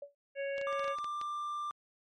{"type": "tone with exponential decay", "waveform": "sine", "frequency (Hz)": 570, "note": "C#5", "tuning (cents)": 48, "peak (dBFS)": -38, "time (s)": [0.02, 0.15], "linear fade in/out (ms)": 5, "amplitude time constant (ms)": 27}
{"type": "harmonic tone", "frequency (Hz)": 555, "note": "C#5", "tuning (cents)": 2, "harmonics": [1, 3, 4, 5], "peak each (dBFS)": [-34, -44, -46, -48], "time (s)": [0.35, 0.96], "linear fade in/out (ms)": 50}
{"type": "clicks", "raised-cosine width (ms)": 0.2, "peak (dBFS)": -28, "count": 9, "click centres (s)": [0.581, 0.614, 0.728, 0.795, 0.843, 0.88, 0.986, 1.044, 1.214]}
{"type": "tone", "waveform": "triangle", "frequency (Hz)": 1186, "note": "D6", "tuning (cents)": 17, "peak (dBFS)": -33, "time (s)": [0.67, 1.71], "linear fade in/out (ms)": 0}
{"effects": ["MP3 48 kbps"]}